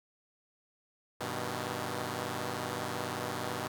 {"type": "chord", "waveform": "5% pulse", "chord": "G augmented", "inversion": "none", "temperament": "equal", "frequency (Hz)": [98, 123.47, 155.56], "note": ["G2", "B2", "D#3"], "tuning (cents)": [0, 0, 0], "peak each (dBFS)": [-28, -26, -29], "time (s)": [1.2, 3.68], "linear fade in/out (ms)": 10, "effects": []}